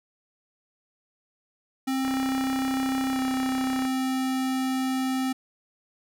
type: tone with pitch glide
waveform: square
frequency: 264.7 to 261.2 Hz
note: C4 to C4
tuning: +20 to -3 cents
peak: -25 dBFS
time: 1.87-5.33 s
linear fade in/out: 10 ms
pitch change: -23 cents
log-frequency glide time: 3.11-3.2 s
type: click train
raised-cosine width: 0.5 ms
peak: -20 dBFS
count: 61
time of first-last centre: 2.05-3.852 s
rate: 33.3 Hz
effects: none